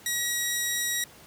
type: tone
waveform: 10% pulse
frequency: 1912 Hz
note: A#6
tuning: 43 cents sharp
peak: -17 dBFS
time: 0.06-1.04 s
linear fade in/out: 2 ms
effects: pink hiss -51 dBFS RMS until 1.26 s + high-pass 80 Hz 12 dB/octave